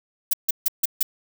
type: noise bursts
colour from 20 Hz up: violet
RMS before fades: -19 dBFS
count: 5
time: 0.31-1.03 s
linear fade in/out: 5 ms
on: 24 ms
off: 150 ms
effects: none